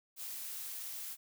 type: noise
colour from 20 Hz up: blue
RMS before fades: -43 dBFS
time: 0.16-1.17 s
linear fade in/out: 50 ms
effects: none